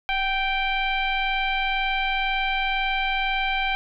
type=tone with frequency modulation; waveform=sine; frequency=1561 Hz; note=G6; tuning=8 cents flat; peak=-21 dBFS; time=0.09-3.75 s; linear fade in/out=0 ms; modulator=791 Hz; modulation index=1.8; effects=none